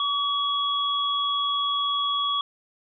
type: tone pair together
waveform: sine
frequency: 1139 / 3341 Hz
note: C#6 / G#7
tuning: +47 / +10 cents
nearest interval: octave + perfect fifth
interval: 1863 cents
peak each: -25 dBFS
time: 0-2.41 s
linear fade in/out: 2 ms
effects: none